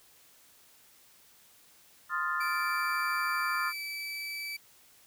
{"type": "chord", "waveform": "sine", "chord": "F dominant seventh", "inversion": "second", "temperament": "equal", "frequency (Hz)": [1046.5, 1244.5, 1396.9, 1760], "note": ["C6", "Eb6", "F6", "A6"], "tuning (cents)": [0, 0, 0, 0], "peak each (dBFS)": [-36, -34, -33, -35], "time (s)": [2.09, 3.73], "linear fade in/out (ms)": 50}
{"type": "tone with pitch glide", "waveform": "30% pulse", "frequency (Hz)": [2335, 2310], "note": ["D7", "D7"], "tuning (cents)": [-11, -29], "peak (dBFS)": -33, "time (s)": [2.4, 4.57], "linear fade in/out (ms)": 10, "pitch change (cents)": -18, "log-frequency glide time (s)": [3.64, 3.79]}
{"effects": ["white hiss -60 dBFS RMS until 5.06 s"]}